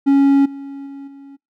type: tone with level steps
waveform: triangle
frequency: 277.2 Hz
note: C#4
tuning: in tune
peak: -7 / -26 / -28 / -34 dBFS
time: 0.06-1.37 s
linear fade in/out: 20 ms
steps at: 0.45 / 0.86 / 1.07 s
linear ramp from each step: 10 ms
effects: noise-tail reverb RT60 0.2 s tail -25 dB re dry